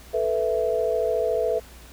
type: chord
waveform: sine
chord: A suspended second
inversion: none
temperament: equal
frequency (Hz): 440 / 493.9 / 659.3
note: A4 / B4 / E5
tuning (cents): 0 / 0 / 0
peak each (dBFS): -25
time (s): 0.13-1.6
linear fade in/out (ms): 20
effects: added 60 Hz sine -45 dBFS peak until 1.92 s + pink hiss -48 dBFS RMS until 1.92 s